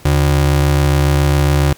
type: ring-modulated tone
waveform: square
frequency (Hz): 109.8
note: A2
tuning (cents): -3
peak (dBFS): -8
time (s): 0.05-1.73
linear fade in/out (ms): 5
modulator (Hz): 33.6
effects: pink hiss -43 dBFS RMS until 1.77 s